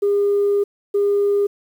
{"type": "tone pair in turn", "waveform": "sine", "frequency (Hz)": [405.1, 405.1], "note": ["G#4", "G#4"], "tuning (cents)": [-43, -43], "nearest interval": "unison", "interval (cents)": 0, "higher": "neither", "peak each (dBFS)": -13, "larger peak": "neither", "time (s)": [[0.02, 0.64], [0.94, 1.47]], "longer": "first", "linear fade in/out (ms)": 10, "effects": ["tanh soft clip ceiling -11 dBFS", "8-bit"]}